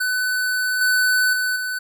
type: tone with level steps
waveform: square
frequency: 1503 Hz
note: F#6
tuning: 27 cents sharp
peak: -20 / -16 / -20 / -24 dBFS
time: 0-1.79 s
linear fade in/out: 10 ms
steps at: 0.81 / 1.33 / 1.56 s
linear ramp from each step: 2 ms
effects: none